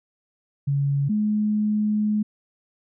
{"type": "tone pair in turn", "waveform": "sine", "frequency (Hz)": [140.5, 211.5], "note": ["C#3", "G#3"], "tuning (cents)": [24, 32], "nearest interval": "perfect fifth", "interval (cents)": 708, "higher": "second", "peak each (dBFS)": -19, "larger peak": "neither", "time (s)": [[0.67, 1.09], [1.09, 2.23]], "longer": "second", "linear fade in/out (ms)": 10, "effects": []}